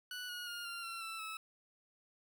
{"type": "tone with pitch steps", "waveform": "20% pulse", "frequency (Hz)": [1480, 1448.7, 1418.1, 1388.1, 1358.7, 1330, 1301.9], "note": ["F#6", "F#6", "F6", "F6", "F6", "E6", "E6"], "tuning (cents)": [0, -37, 26, -11, -48, 15, -22], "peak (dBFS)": -37, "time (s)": [0.11, 1.37], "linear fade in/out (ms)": 2, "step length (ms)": 180, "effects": ["11-bit"]}